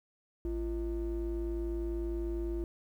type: ring-modulated tone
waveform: triangle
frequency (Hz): 143.6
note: D3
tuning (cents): -39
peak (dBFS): -27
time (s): 0.45-2.64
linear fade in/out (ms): 0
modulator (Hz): 198
effects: 11-bit